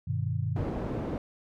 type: chord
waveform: sine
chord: G augmented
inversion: none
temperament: just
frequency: 98 / 122.5 / 153.12 Hz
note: G2 / B2 / D#3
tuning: 0 / -14 / -27 cents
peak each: -31 / -31 / -33 dBFS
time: 0.07-0.64 s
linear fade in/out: 10 ms
type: low-pass noise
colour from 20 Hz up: white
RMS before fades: -33 dBFS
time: 0.56-1.18 s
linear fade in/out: 2 ms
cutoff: 380 Hz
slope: 12 dB/octave
effects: none